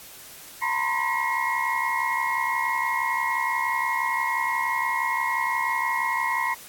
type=tone cluster; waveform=sine; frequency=914 / 985 / 1051 / 1916 / 2155 Hz; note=A#5 / B5 / C6 / A#6 / C#7; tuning=-34 / -5 / +7 / +47 / -49 cents; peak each=-29 dBFS; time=0.61-6.55 s; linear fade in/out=20 ms; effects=white hiss -44 dBFS RMS until 6.68 s + AAC 64 kbps

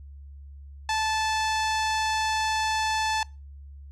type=tone with low-pass filter; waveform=sawtooth; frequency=874 Hz; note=A5; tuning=12 cents flat; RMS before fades=-26 dBFS; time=0.89-3.23 s; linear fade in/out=2 ms; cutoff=6200 Hz; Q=1.2; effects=noise-tail reverb RT60 0.3 s tail -24 dB re dry + added 70 Hz sine -41 dBFS peak until 3.91 s

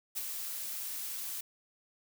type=noise with ADSR envelope; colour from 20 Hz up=blue; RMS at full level=-34 dBFS; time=0.15-1.41 s; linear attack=25 ms; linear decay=28 ms; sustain=-5 dB; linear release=5 ms; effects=none

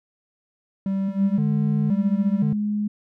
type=tone with vibrato; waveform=triangle; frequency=170 Hz; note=F3; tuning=46 cents flat; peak=-19 dBFS; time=0.86-2.53 s; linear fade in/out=2 ms; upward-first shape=square; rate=0.96 Hz; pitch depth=230 cents each way
type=tone with pitch glide; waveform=sine; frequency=198.1 to 208.7 Hz; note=G3 to G#3; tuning=+18 to +9 cents; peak=-21 dBFS; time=1.08-2.88 s; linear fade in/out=10 ms; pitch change=+91 cents; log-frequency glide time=1.2-1.38 s
effects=none

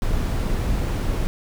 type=noise; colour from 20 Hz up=brown; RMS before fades=-22 dBFS; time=0.02-1.27 s; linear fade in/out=0 ms; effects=none

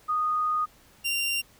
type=tone pair in turn; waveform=sine / sawtooth; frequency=1237 / 2774 Hz; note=D#6 / F7; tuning=-10 / -12 cents; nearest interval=octave + major second; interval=1398 cents; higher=second; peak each=-23 / -22 dBFS; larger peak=second; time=0.08-0.66 / 1.04-1.42 s; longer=first; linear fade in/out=20 ms; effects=pink hiss -57 dBFS RMS until 1.59 s

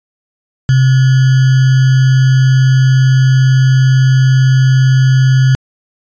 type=tone with sample-and-hold; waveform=sine; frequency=131.1 Hz; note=C3; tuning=4 cents sharp; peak=-5 dBFS; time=0.69-5.55 s; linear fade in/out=0 ms; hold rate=1575 Hz; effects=resampled to 16000 Hz

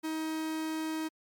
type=tone; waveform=45% pulse; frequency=316.3 Hz; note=D#4; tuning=29 cents sharp; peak=-32 dBFS; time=0.03-1.09 s; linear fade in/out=20 ms; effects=MP3 96 kbps

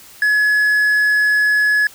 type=tone; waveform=triangle; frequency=1696 Hz; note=G#6; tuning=36 cents sharp; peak=-10 dBFS; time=0.22-1.87 s; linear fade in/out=2 ms; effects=white hiss -42 dBFS RMS until 1.94 s

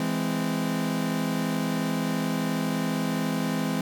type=chord; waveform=40% pulse; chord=E augmented; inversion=none; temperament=equal with one note detuned; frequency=164.81 / 207.7 / 259.4 Hz; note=E3 / G#3 / B#3; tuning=0 / 0 / -15 cents; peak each=-29 / -29 / -28 dBFS; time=0-3.81 s; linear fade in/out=2 ms; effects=none

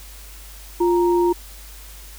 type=tone pair together; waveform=sine; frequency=349.6 / 932.3 Hz; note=F4 / A#5; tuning=+2 / 0 cents; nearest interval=octave + perfect fourth; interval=1698 cents; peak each=-15 / -22 dBFS; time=0.8-1.33 s; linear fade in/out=10 ms; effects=added 50 Hz sine -39 dBFS peak until 2.18 s + white hiss -43 dBFS RMS until 2.18 s

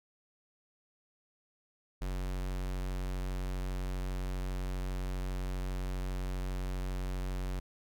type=tone; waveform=square; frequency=46.25 Hz; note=F#1; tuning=in tune; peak=-34 dBFS; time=2.01-7.6 s; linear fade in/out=10 ms; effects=none

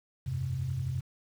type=chord; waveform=sine; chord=F suspended second; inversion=none; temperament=equal with one note detuned; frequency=86.8 / 98 / 130.81 Hz; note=F2 / G2 / C3; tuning=-10 / 0 / 0 cents; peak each=-37 / -37 / -31 dBFS; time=0.26-1.01 s; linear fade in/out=10 ms; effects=tanh soft clip ceiling -21 dBFS + 9-bit

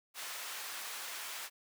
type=high-pass noise; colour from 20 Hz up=pink; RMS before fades=-43 dBFS; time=0.14-1.5 s; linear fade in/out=50 ms; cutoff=1100 Hz; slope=12 dB/octave; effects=none

